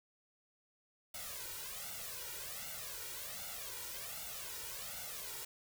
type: noise with flanger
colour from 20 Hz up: white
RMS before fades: -45 dBFS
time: 1.14-5.45 s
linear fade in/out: 5 ms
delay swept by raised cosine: 1.4 to 2.13 ms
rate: 1.3 Hz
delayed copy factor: +0.95
effects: none